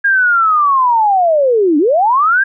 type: linear two-way sweep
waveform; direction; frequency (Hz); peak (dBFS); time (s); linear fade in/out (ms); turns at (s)
sine; down then up; 1633 to 280 to 1633; -8; 0.04-2.44; 10; 1.78
effects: none